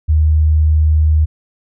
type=tone; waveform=sine; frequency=77.4 Hz; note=D#2; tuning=9 cents flat; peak=-8 dBFS; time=0.08-1.26 s; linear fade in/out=20 ms; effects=none